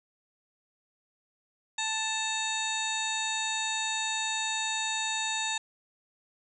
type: harmonic tone with a mistuned harmonic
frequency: 880 Hz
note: A5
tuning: in tune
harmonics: 1 / 2 / 3 / 4 / 5 / 7 / 8 / 9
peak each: -35 / -37 / -36 / -34 / -42 / -45 / -36 / -43 dBFS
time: 1.78-5.58 s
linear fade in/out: 5 ms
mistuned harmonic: 4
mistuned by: +91 cents
effects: none